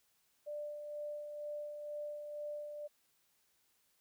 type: tone with tremolo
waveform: sine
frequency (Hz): 592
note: D5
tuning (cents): +14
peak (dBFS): -39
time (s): 0.46-2.88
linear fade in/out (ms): 20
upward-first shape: sine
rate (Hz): 2.1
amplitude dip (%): 40
effects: white hiss -75 dBFS RMS until 4 s